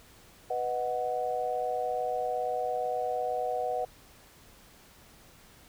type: chord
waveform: sine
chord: B major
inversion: none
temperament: equal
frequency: 493.9 / 622.3 / 740 Hz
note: B4 / D#5 / F#5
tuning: 0 / 0 / 0 cents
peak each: -33 / -35 / -31 dBFS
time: 0.5-3.85 s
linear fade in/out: 5 ms
effects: pink hiss -56 dBFS RMS until 5.68 s